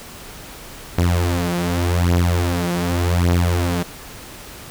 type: beating tone pair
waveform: sawtooth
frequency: 86.9 / 87.76 Hz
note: F2 / F2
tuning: -8 / +9 cents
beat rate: 0.86 Hz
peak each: -15 dBFS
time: 0.98-3.83 s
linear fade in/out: 5 ms
effects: pink hiss -37 dBFS RMS until 4.7 s